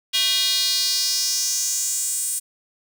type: tone with high-pass filter sweep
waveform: square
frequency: 220 Hz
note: A3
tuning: in tune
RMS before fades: -22 dBFS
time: 0.13-2.4 s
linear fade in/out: 20 ms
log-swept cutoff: 3300 to 8900 Hz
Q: 3.5
effects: none